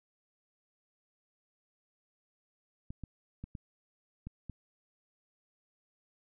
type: clicks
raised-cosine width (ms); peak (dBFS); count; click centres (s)
5; -29; 6; 2.905 / 3.037 / 3.44 / 3.552 / 4.27 / 4.497
effects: none